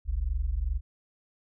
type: tone pair together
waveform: sine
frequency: 45.12 / 67.6 Hz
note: F#1 / C#2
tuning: -43 / -43 cents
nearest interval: perfect fifth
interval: 700 cents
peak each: -28 dBFS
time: 0.05-0.81 s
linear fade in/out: 50 ms
effects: tanh soft clip ceiling -19 dBFS